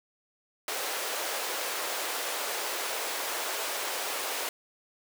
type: high-pass noise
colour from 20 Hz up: pink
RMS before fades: -33 dBFS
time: 0.68-4.49 s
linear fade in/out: 2 ms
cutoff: 440 Hz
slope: 24 dB/octave
effects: none